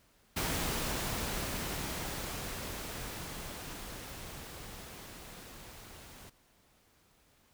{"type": "noise with level ramp", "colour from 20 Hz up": "pink", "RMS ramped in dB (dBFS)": [-33, -52], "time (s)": [0.36, 6.3], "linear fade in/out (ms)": 10, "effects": ["pink hiss -67 dBFS RMS until 7.53 s"]}